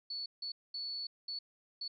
sine tone bursts at uneven times, 4435 Hz, C#8, in tune, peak -37 dBFS, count 5, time 0.1-0.26 / 0.42-0.52 / 0.74-1.07 / 1.28-1.39 / 1.81-1.88 s, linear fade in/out 5 ms, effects MP3 96 kbps

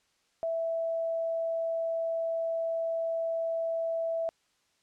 sine tone, 659.3 Hz, E5, in tune, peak -28 dBFS, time 0.43-4.29 s, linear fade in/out 0 ms, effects white hiss -71 dBFS RMS until 4.82 s + low-pass 7000 Hz 12 dB/octave

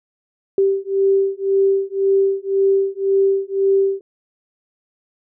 sine beating tone pair, 389.7 / 391.6 Hz, G4 / G4, -10 / -2 cents, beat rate 1.9 Hz, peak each -17 dBFS, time 0.58-4.01 s, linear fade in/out 2 ms, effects none

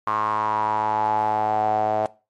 sawtooth tone with band-pass filter sweep, 107.5 Hz, A2, 40 cents flat, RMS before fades -22 dBFS, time 0.07-2.06 s, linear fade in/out 0 ms, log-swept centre 1100 to 690 Hz, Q 8.7, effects noise-tail reverb RT60 0.3 s tail -20 dB re dry + MP3 64 kbps

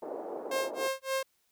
white band-pass noise, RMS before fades -39 dBFS, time 0.02-0.88 s, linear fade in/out 5 ms, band 340 to 680 Hz, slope 24 dB/octave
sawtooth tone with tremolo, 533 Hz, C5, 32 cents sharp, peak -24 dBFS, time 0.51-1.23 s, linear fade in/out 5 ms, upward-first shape sine, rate 3.5 Hz, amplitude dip 100%
effects white hiss -73 dBFS RMS until 1.51 s

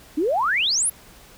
sine exponential sweep, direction up, 280.7 to 11650 Hz, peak -18 dBFS, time 0.17-0.9 s, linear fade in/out 10 ms, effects pink hiss -48 dBFS RMS until 1.37 s

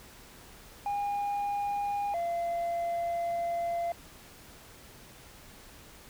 sine tone pair in turn, 813 / 685.6 Hz, G#5 / F5, -37 / -32 cents, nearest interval minor third, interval 295 cents, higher first, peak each -26 dBFS, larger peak neither, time 0.86-2.14 / 2.14-3.92 s, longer second, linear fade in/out 2 ms, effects tanh soft clip ceiling -28 dBFS + pink hiss -52 dBFS RMS until 6.09 s

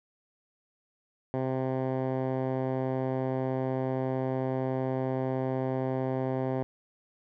10% pulse tone with low-pass filter, 130.81 Hz, C3, in tune, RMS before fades -30 dBFS, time 1.34-6.63 s, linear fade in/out 0 ms, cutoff 920 Hz, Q 0.72, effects none

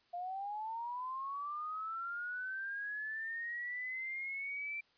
sine linear sweep, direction up, 692 to 2349 Hz, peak -38 dBFS, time 0.13-4.81 s, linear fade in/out 10 ms, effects white hiss -71 dBFS RMS until 4.97 s + resampled to 11025 Hz

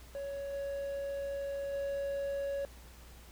triangle tone with level steps, 558 Hz, C#5, 11 cents sharp, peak -35 / -33 / -31 dBFS, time 0.15-2.65 s, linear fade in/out 0 ms, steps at 0.53 / 1.73 s, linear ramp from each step 2 ms, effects added 60 Hz sine -52 dBFS peak until 3.31 s + pink hiss -57 dBFS RMS until 3.31 s

